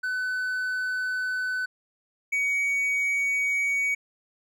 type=tone pair in turn; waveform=triangle; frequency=1506 / 2251 Hz; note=F#6 / C#7; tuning=+30 / +26 cents; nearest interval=perfect fifth; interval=696 cents; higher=second; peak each=-24 / -21 dBFS; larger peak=second; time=0.03-1.66 / 2.32-3.95 s; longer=neither; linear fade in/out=10 ms; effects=none